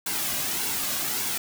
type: noise with flanger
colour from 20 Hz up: white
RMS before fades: -28 dBFS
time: 0.06-1.38 s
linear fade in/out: 5 ms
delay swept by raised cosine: 1.6 to 2.26 ms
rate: 1.7 Hz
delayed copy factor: -0.5
effects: none